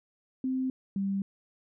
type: tone pair in turn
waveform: sine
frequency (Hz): 260 / 196.27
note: C4 / G3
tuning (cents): -11 / +2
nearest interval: perfect fourth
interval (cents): 487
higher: first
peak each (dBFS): -27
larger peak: neither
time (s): 0.44-0.7 / 0.96-1.22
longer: neither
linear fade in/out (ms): 2
effects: none